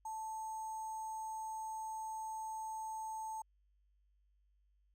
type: tone with sample-and-hold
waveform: sine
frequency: 880 Hz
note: A5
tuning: in tune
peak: -40 dBFS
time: 0.05-3.42 s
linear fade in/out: 5 ms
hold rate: 7350 Hz
effects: added 50 Hz sine -70 dBFS peak until 4.94 s + low-pass 12000 Hz 12 dB/octave